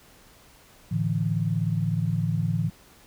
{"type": "chord", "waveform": "sine", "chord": "A suspended fourth", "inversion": "none", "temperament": "equal with one note detuned", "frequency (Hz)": [110, 146.83, 166.34], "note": ["A2", "D3", "E3"], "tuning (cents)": [0, 0, 16], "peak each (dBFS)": [-27, -28, -26], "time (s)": [0.91, 2.7], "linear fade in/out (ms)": 10, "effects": ["pink hiss -54 dBFS RMS until 3.06 s"]}